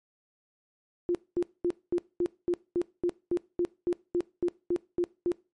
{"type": "tone bursts", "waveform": "sine", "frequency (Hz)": 350.6, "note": "F4", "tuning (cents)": 7, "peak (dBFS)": -23, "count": 16, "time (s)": [1.09, 5.318], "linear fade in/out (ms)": 0, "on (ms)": 58, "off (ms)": 220, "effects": ["noise-tail reverb RT60 0.3 s tail -21 dB re dry", "MP3 48 kbps"]}